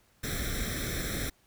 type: noise with comb filter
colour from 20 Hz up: pink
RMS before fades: -33 dBFS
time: 0.23-1.3 s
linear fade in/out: 10 ms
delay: 0.53 ms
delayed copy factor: +0.9
effects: pink hiss -66 dBFS RMS until 1.46 s